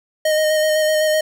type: tone with vibrato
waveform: square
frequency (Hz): 619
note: D#5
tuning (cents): -9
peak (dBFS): -15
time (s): 0.25-1.21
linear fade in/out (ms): 5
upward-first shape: square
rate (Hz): 7.9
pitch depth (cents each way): 14
effects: none